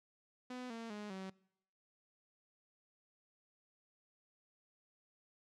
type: tone with pitch steps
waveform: sawtooth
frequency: 250.9 / 228.8 / 208.6 / 190.15 Hz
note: B3 / A#3 / G#3 / F#3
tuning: +28 / -32 / +8 / +48 cents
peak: -40 dBFS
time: 0.5-1.3 s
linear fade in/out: 5 ms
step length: 200 ms
effects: noise-tail reverb RT60 0.8 s tail -24 dB re dry + low-pass 6000 Hz 12 dB/octave